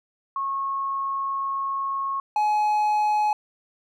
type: tone pair in turn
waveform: sine / triangle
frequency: 1093 / 844.6 Hz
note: C#6 / G#5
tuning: -25 / +29 cents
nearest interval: major third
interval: 446 cents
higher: first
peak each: -24 / -17 dBFS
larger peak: second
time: 0.36-2.2 / 2.36-3.33 s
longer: first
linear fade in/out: 2 ms
effects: none